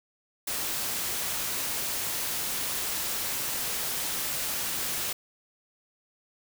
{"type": "noise", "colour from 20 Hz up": "white", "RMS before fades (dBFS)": -31, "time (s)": [0.47, 5.13], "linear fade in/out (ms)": 5, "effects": []}